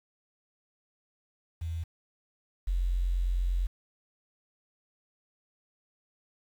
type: tone pair in turn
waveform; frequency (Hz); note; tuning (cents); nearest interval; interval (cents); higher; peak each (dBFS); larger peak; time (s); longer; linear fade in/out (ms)
sine; 82.6 / 44.44; E2 / F1; +4 / +31; major seventh; 1073; first; -31 / -25; second; 1.61-1.84 / 2.67-3.67; second; 10
effects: 9-bit